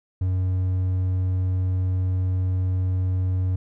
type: tone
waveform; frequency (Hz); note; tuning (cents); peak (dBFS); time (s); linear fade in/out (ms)
triangle; 92.5; F#2; 0; -18; 0.21-3.56; 5
effects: none